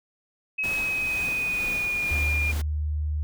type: tone with pitch glide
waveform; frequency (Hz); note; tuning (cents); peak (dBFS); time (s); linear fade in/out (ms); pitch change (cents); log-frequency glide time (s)
sine; 2556 to 2413; D#7 to D7; +46 to +46; -24; 0.58-2.52; 10; -100; 0.72-2.22
type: noise with tremolo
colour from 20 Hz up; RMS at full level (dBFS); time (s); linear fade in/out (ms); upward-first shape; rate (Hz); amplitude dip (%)
pink; -36; 0.63-2.62; 10; sine; 2.1; 30
type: tone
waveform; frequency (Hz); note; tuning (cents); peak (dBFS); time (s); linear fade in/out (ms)
sine; 75.5; D2; +48; -24; 2.11-3.23; 0
effects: none